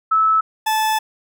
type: tone pair in turn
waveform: sine / 40% pulse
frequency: 1305 / 871 Hz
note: E6 / A5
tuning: -18 / -18 cents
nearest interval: perfect fifth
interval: 700 cents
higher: first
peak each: -12 / -15 dBFS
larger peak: first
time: 0.11-0.41 / 0.66-0.99 s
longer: second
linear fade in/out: 10 ms
effects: none